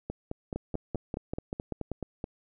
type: two click trains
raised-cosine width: 2 ms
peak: -19 / -20 dBFS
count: 8 / 11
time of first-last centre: 0.56-1.917 / 0.1-2.241 s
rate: 5.16 / 4.67 Hz
effects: none